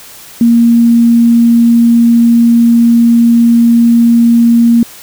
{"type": "tone", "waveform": "sine", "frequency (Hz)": 233.8, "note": "A#3", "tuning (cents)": 5, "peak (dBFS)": -3, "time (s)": [0.41, 4.83], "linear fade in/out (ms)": 2, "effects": ["white hiss -33 dBFS RMS until 5.02 s"]}